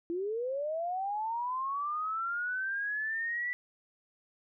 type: linear sweep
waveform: sine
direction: up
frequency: 330.8 to 1975.5 Hz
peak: -31 dBFS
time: 0.1-3.53 s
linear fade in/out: 0 ms
effects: none